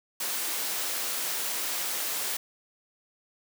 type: high-pass noise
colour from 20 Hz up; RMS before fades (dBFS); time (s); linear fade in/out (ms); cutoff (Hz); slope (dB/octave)
white; -31; 0.2-2.37; 5; 310; 12
effects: none